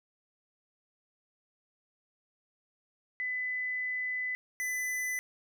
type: tone pair in turn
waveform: sine / square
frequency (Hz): 2005 / 2005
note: B6 / B6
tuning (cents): +26 / +26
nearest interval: unison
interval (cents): 0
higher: neither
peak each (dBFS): -31 / -32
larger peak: first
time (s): 3.2-4.35 / 4.6-5.19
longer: first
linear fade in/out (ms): 0
effects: none